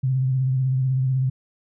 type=tone with vibrato; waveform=sine; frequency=130.81 Hz; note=C3; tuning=in tune; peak=-18 dBFS; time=0.03-1.3 s; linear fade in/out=10 ms; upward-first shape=triangle; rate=16 Hz; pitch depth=50 cents each way; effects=none